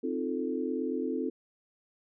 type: chord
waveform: sine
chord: F dominant seventh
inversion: second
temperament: equal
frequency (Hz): 261.6 / 311.1 / 349.2 / 440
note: C4 / Eb4 / F4 / A4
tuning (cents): 0 / 0 / 0 / 0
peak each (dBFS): -33 / -36 / -36 / -35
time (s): 0.03-1.3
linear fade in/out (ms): 10
effects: none